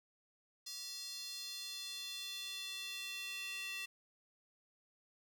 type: tone with high-pass filter sweep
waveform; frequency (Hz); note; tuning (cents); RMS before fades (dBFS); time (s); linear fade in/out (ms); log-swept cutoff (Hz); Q
square; 385.8; G4; -28; -45; 0.66-3.86; 10; 4800 to 2600; 3.2
effects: 11-bit